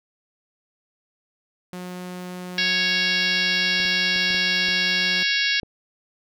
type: tone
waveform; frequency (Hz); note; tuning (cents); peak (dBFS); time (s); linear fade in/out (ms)
sawtooth; 180.6; F#3; -42; -28; 1.73-5.23; 0
type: harmonic tone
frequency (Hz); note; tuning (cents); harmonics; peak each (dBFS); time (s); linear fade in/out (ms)
554.4; C#5; 0; 3 / 4 / 5 / 6 / 7 / 8 / 9 / 10; -25 / -26 / -27 / -28 / -28 / -29 / -30 / -30; 2.58-5.6; 2
type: clicks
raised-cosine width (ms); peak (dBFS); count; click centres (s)
2; -25; 7; 3.801 / 3.854 / 4.161 / 4.306 / 4.346 / 4.686 / 5.632
effects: none